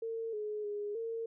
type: tone with pitch steps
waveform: sine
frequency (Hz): 453.6 / 422.7 / 413.2 / 455.9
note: A#4 / G#4 / G#4 / A#4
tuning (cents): -47 / +31 / -9 / -39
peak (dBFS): -35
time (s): 0.02-1.26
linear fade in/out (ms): 5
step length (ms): 310
effects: none